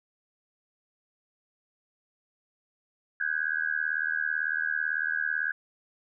sine tone cluster, 1496 / 1574 / 1652 Hz, F#6 / G6 / G#6, +19 / +7 / -10 cents, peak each -32 / -31 / -30 dBFS, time 3.2-5.52 s, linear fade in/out 5 ms, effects none

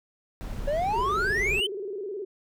brown noise, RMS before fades -34 dBFS, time 0.41-1.6 s, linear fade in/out 0 ms
triangle exponential sweep, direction up, 550 to 3136 Hz, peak -22 dBFS, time 0.67-1.67 s, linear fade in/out 10 ms
sine tone with vibrato, 398.9 Hz, G4, 30 cents sharp, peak -31 dBFS, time 0.93-2.25 s, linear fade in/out 10 ms, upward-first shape square, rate 19 Hz, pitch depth 100 cents each way
effects none

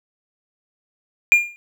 triangle tone with exponential decay, 2407 Hz, D7, 42 cents sharp, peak -4 dBFS, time 1.32-1.56 s, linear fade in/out 0 ms, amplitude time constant 52 ms, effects none

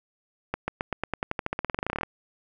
accelerating click train, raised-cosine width 0.5 ms, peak -12 dBFS, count 24, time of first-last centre 0.54-2.033 s, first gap 140 ms, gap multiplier 0.92, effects none

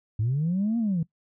sine linear two-way sweep, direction up then down, 101.7 to 237.5 to 155.1 Hz, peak -21 dBFS, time 0.19-1.03 s, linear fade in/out 5 ms, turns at 0.78 s, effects noise-tail reverb RT60 0.1 s tail -20 dB re dry + tanh soft clip ceiling -19 dBFS

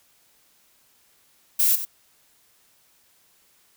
violet noise with echo, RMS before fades -19 dBFS, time 1.59-1.76 s, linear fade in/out 10 ms, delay 93 ms, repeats 1, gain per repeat -11 dB, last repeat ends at 1.853 s, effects white hiss -61 dBFS RMS until 3.76 s

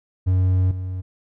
triangle tone with level steps, 92.5 Hz, F#2, in tune, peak -13 / -23 dBFS, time 0.26-1.02 s, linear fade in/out 20 ms, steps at 0.71 s, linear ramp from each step 2 ms, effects none

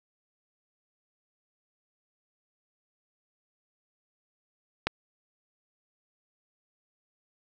click, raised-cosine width 0.3 ms, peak -9 dBFS, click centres 4.87 s, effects none

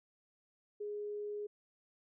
sine tone, 415.3 Hz, G#4, in tune, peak -38 dBFS, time 0.8-1.47 s, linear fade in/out 10 ms, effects none

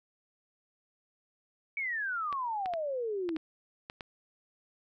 sine exponential sweep, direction down, 2288 to 308.6 Hz, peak -31 dBFS, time 1.77-3.37 s, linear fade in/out 2 ms
clicks, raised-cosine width 0.3 ms, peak -24 dBFS, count 7, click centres 2.327 / 2.659 / 2.737 / 3.291 / 3.364 / 3.899 / 4.008 s
effects none

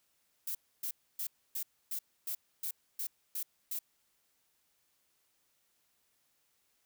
violet noise bursts, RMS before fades -37 dBFS, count 10, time 0.47-3.79 s, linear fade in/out 5 ms, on 80 ms, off 280 ms, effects white hiss -75 dBFS RMS until 6.85 s

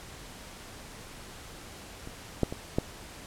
clicks, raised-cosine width 2 ms, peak -27 / -10 / -21 / -11 dBFS, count 4, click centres 2.074 / 2.433 / 2.525 / 2.785 s, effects pink hiss -46 dBFS RMS until 3.26 s + low-pass 11000 Hz 12 dB/octave

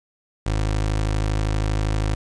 25% pulse tone, 52.6 Hz, G#1, 23 cents sharp, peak -16 dBFS, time 0.46-2.15 s, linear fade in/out 5 ms, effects resampled to 22050 Hz + 7-bit

